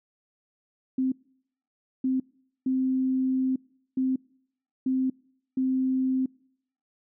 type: tone bursts at uneven times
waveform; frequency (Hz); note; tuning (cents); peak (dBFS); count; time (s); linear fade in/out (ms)
sine; 260.6; C4; -7; -22; 6; 0.98-1.12 / 2.04-2.2 / 2.66-3.56 / 3.97-4.16 / 4.86-5.1 / 5.57-6.26; 5
effects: noise-tail reverb RT60 0.7 s tail -26 dB re dry